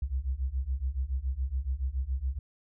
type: beating tone pair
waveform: sine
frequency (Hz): 62 / 69.1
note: B1 / C#2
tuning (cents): +7 / -5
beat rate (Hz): 7.1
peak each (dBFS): -32 / -31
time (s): 0.02-2.39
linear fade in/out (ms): 5
effects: none